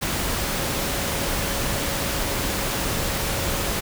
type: tone in noise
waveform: sine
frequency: 554.4 Hz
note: C#5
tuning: in tune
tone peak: -35 dBFS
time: 0.37-3.71 s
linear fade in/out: 20 ms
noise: pink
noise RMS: -25 dBFS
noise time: 0.01-3.81 s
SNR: -13 dB
effects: none